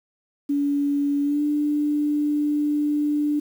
sine tone with pitch glide, 285.2 to 295.6 Hz, C#4 to D4, +49 to +11 cents, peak -19 dBFS, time 0.49-3.4 s, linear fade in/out 10 ms, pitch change +62 cents, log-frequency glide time 1.23-1.43 s, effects 8-bit

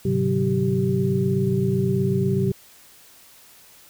sine tone cluster, 102.7 / 130.7 / 149.6 / 187.6 / 388.6 Hz, G#2 / C3 / D3 / F#3 / G4, -19 / -1 / +32 / +24 / -15 cents, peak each -28 / -23 / -31 / -23 / -24 dBFS, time 0.05-2.52 s, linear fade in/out 5 ms, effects white hiss -50 dBFS RMS until 3.89 s

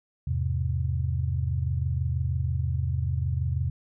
sine chord, E augmented, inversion none, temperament just, 82.41 / 103.01 / 128.76 Hz, E2 / G#2 / B#2, 0 / -14 / -27 cents, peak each -27 / -32 / -28 dBFS, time 0.27-3.7 s, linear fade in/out 5 ms, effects none

